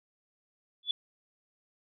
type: tone with exponential growth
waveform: sine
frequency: 3445 Hz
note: A7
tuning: 37 cents flat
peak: -22 dBFS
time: 0.83-0.91 s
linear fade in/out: 2 ms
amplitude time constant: 16 ms
effects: none